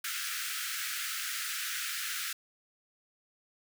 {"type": "high-pass noise", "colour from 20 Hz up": "pink", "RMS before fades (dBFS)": -36, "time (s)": [0.04, 2.33], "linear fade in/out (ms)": 5, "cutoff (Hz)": 1300, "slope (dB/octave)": 96, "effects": []}